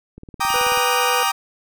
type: click train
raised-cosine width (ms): 3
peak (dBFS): -25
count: 12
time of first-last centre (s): 0.18-0.775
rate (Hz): 18.5
type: chord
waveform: 35% pulse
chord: Eb major seventh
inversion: first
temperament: equal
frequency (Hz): 784 / 932.3 / 1174.7 / 1244.5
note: G5 / Bb5 / D6 / Eb6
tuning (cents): 0 / 0 / 0 / 0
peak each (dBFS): -22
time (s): 0.4-1.32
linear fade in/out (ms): 10
type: tone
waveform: sawtooth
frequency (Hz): 2848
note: F7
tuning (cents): +33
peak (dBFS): -22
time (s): 0.48-1.31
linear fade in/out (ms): 20
type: harmonic tone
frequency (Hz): 493.9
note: B4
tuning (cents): 0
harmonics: 1 / 2 / 3 / 5 / 6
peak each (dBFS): -24 / -34 / -29 / -30 / -40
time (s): 0.54-1.23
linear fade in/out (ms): 0
effects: none